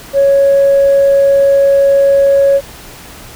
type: tone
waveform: sine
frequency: 554.4 Hz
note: C#5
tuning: in tune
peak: -4 dBFS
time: 0.13-2.61 s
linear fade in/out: 50 ms
effects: tanh soft clip ceiling -2 dBFS + pink hiss -33 dBFS RMS until 3.35 s